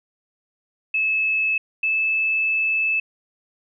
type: tone pair in turn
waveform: sine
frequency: 2600 / 2618 Hz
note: E7 / E7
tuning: -24 / -13 cents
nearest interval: unison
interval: 11 cents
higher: second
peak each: -18 dBFS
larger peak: neither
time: 0.94-1.58 / 1.83-3 s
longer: second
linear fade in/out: 5 ms
effects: none